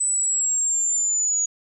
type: linear sweep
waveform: sine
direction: down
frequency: 8010 to 6760 Hz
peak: -19 dBFS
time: 0-1.46 s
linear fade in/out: 10 ms
effects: none